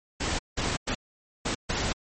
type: noise bursts at uneven times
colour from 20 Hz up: pink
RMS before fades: -28 dBFS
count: 5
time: 0.2-0.39 / 0.57-0.77 / 0.87-0.95 / 1.45-1.55 / 1.69-1.93 s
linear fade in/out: 10 ms
effects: MP3 32 kbps